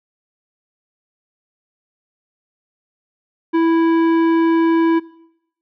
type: tone with tanh clipping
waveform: triangle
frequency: 329.6 Hz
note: E4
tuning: in tune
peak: -14 dBFS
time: 3.53-5 s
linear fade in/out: 20 ms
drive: 17 dB
effects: noise-tail reverb RT60 0.8 s tail -21 dB re dry